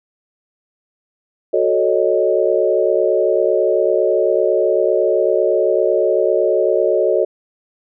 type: chord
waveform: sine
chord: D# half-diminished seventh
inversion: first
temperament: equal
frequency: 370 / 440 / 554.4 / 622.3 Hz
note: F#4 / A4 / C#5 / D#5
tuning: 0 / 0 / 0 / 0 cents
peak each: -18 dBFS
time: 1.53-7.25 s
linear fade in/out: 10 ms
effects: none